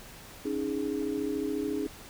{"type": "chord", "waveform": "sine", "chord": "C# suspended second", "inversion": "none", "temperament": "equal", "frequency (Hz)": [277.2, 311.1, 415.3], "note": ["C#4", "D#4", "G#4"], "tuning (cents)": [0, 0, 0], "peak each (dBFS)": -33, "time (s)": [0.45, 1.87], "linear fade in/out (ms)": 5, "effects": ["pink hiss -48 dBFS RMS until 2.09 s"]}